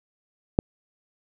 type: click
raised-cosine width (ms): 2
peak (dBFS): -4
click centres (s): 0.589
effects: none